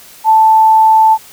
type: tone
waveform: sine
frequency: 880 Hz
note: A5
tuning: in tune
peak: -4 dBFS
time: 0.24-1.18 s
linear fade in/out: 50 ms
effects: white hiss -38 dBFS RMS until 1.32 s